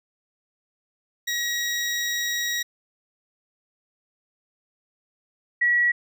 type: tone pair in turn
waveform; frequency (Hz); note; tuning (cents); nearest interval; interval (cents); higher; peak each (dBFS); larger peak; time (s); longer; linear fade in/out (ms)
20% pulse / sine; 1905 / 1927.1; A#6 / B6; +37 / -43; unison; 20; second; -19 / -17; second; 1.27-2.63 / 5.61-5.92; first; 10
effects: none